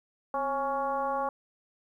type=tone with frequency modulation; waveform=sine; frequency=830.6 Hz; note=G#5; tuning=in tune; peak=-27 dBFS; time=0.34-1.29 s; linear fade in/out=2 ms; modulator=285 Hz; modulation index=1.3; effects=11-bit